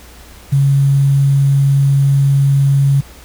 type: tone with quantisation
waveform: sine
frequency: 138.59 Hz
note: C#3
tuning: in tune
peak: -8 dBFS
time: 0.52-3.01 s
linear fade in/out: 10 ms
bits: 6
effects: added 60 Hz sine -38 dBFS peak until 3.24 s + pink hiss -40 dBFS RMS until 3.24 s